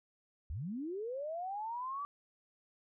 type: linear sweep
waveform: sine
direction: up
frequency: 58.8 to 1167 Hz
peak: -37 dBFS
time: 0.5-2.05 s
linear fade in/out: 0 ms
effects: none